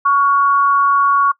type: tone pair together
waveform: sine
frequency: 1119 / 1421.1 Hz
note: C#6 / F6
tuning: +16 / +30 cents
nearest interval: major third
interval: 414 cents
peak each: -10 / -19 dBFS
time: 0.05-1.32 s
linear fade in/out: 10 ms
effects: noise-tail reverb RT60 0.1 s tail -22 dB re dry